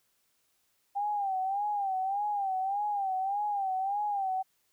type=tone with vibrato; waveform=sine; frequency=792 Hz; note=G5; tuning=18 cents sharp; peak=-28 dBFS; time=0.95-4.43 s; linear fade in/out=20 ms; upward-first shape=sine; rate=1.7 Hz; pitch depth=94 cents each way; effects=white hiss -73 dBFS RMS until 4.72 s